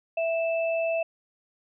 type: tone pair together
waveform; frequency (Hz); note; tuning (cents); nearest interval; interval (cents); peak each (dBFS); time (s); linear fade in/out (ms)
sine; 659.2 / 2637; E5 / E7; 0 / 0; 2 octaves; 2400; -24 / -33; 0.17-1.03; 5
effects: none